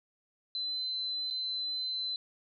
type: tone with dropouts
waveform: sine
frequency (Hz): 4049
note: B7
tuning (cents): +42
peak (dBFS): -32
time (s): 0.55-2.16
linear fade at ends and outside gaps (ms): 1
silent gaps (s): 1.302-1.308
effects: none